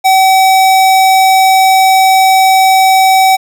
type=tone; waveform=square; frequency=762 Hz; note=G5; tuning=49 cents flat; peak=-5 dBFS; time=0.04-3.37 s; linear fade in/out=20 ms; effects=none